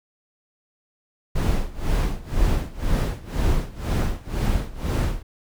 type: noise with tremolo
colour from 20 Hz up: brown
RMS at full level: -19 dBFS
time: 1.35-5.23 s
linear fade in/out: 10 ms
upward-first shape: sine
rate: 2 Hz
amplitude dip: 90%
effects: none